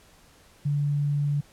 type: tone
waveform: sine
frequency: 144.7 Hz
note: D3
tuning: 25 cents flat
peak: -22 dBFS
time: 0.65-1.41 s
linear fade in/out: 10 ms
effects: pink hiss -56 dBFS RMS until 1.52 s + low-pass 12000 Hz 12 dB/octave